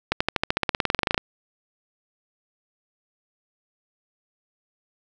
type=accelerating click train; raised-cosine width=0.3 ms; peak=-4 dBFS; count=20; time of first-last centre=0.12-1.178 s; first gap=85 ms; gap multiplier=0.95; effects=none